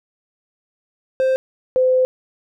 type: tone pair in turn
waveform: triangle / sine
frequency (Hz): 523.3 / 512.8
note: C5 / C5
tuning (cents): 0 / -35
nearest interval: unison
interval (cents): 35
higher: first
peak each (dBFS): -12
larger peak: neither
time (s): 1.2-1.36 / 1.76-2.05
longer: second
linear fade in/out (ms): 0
effects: none